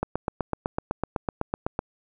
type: click train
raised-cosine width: 1 ms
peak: -11 dBFS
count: 15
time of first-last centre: 0.03-1.791 s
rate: 7.95 Hz
effects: none